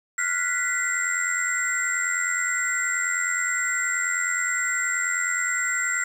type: tone cluster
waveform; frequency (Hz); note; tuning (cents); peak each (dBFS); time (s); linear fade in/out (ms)
sine; 1391 / 1481 / 1960 / 2049 / 7490; F6 / F#6 / B6 / C7 / A#8; -7 / +1 / -14 / -37 / +7; -29 / -30 / -27 / -32 / -27; 0.18-6.04; 5
effects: tanh soft clip ceiling -11 dBFS + 8-bit